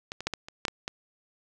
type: clicks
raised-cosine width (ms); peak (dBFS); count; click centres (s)
0.2; -18 / -19 / -10 / -14 / -24 / -9 / -13 / -15; 8; 0.119 / 0.206 / 0.27 / 0.337 / 0.485 / 0.652 / 0.682 / 0.879
effects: none